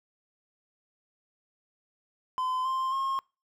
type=tone with pitch steps; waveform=triangle; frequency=1023 / 1048.7 / 1075.1 Hz; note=C6 / C6 / C6; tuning=-39 / +4 / +47 cents; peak=-25 dBFS; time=2.38-3.19 s; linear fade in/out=0 ms; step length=270 ms; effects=noise-tail reverb RT60 0.3 s tail -26 dB re dry